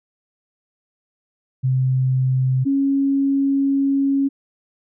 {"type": "tone pair in turn", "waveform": "sine", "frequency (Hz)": [130, 275.5], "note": ["C3", "C#4"], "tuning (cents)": [-11, -11], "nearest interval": "octave + minor second", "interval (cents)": 1300, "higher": "second", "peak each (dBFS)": -15, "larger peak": "neither", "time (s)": [[1.63, 2.65], [2.65, 4.29]], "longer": "second", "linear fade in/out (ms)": 20, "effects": []}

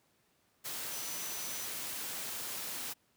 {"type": "tone in noise", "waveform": "sine", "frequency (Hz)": 6000, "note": "F#8", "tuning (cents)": 23, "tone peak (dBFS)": -45, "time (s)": [0.91, 1.67], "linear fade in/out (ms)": 20, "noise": "white", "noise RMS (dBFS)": -40, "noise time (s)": [0.64, 2.94], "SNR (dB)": -8, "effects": ["pink hiss -72 dBFS RMS until 3.16 s", "high-pass 100 Hz 12 dB/octave"]}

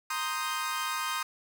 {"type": "chord", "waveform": "sawtooth", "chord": "C minor seventh", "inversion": "third", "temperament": "equal", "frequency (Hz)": [932.3, 1046.5, 1244.5, 1568], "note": ["Bb5", "C6", "Eb6", "G6"], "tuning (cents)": [0, 0, 0, 0], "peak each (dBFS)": [-35, -32, -30, -34], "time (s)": [0.1, 1.23], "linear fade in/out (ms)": 5, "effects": []}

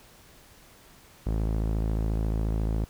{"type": "tone with low-pass filter", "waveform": "sawtooth", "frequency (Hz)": 54.2, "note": "A1", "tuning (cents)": -25, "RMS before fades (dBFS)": -27, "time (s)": [1.26, 2.85], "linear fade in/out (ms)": 10, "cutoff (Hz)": 680, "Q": 0.51, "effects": ["pink hiss -54 dBFS RMS until 2.89 s"]}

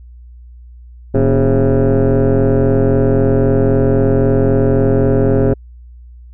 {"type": "tone with frequency modulation", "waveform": "sine", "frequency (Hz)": 150.9, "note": "D3", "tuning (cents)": 47, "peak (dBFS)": -6, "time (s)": [1.14, 5.54], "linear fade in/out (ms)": 10, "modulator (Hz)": 129, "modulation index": 3, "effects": ["tanh soft clip ceiling -8 dBFS", "added 60 Hz sine -34 dBFS peak until 6.33 s"]}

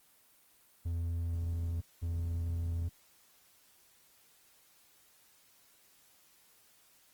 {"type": "tone bursts at uneven times", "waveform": "triangle", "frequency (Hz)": 84.4, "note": "E2", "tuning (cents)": 41, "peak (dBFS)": -30, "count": 2, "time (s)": [[0.85, 1.81], [2.02, 2.89]], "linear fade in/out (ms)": 10, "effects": ["white hiss -65 dBFS RMS until 7.13 s", "Opus 24 kbps"]}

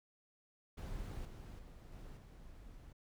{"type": "noise with level steps", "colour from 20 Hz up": "brown", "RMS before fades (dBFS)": [-44, -50, -54, -51, -55], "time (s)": [0.77, 2.93], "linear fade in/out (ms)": 10, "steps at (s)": [1.25, 1.59, 1.92, 2.17], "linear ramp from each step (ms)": 2, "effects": []}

